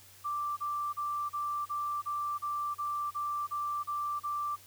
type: tone bursts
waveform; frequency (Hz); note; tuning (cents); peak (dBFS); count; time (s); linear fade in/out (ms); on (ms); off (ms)
sine; 1174.7; D6; 0; -31; 12; 0.24-4.563; 20; 330; 33
effects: added 95 Hz sine -62 dBFS peak until 4.66 s + white hiss -56 dBFS RMS until 4.66 s